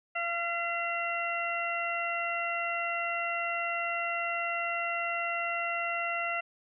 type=harmonic tone with a mistuned harmonic; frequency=685 Hz; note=F5; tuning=34 cents flat; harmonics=1 / 2 / 3 / 4; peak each=-35 / -35 / -35 / -35 dBFS; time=0.15-6.41 s; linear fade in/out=10 ms; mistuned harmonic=3; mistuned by=-18 cents; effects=none